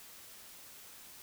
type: silence
effects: white hiss -53 dBFS RMS until 1.22 s